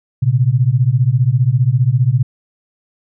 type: beating tone pair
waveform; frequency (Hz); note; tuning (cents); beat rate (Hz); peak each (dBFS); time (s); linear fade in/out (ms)
sine; 118.2 / 133.2; A#2 / C3; +24 / +31; 15; -13; 0.22-2.23; 10
effects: none